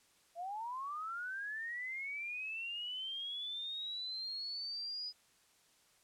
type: linear sweep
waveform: sine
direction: up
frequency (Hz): 659.3 to 4985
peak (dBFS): -39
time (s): 0.35-5.13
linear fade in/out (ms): 50
effects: white hiss -69 dBFS RMS until 6.03 s + low-pass 10000 Hz 12 dB/octave